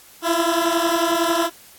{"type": "beating tone pair", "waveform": "15% pulse", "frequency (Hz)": [330.7, 341.7], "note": ["E4", "F4"], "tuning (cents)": [6, -38], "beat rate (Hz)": 11, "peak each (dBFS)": -14, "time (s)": [0.22, 1.5], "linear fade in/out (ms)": 50, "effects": ["white hiss -47 dBFS RMS until 1.78 s", "AAC 64 kbps"]}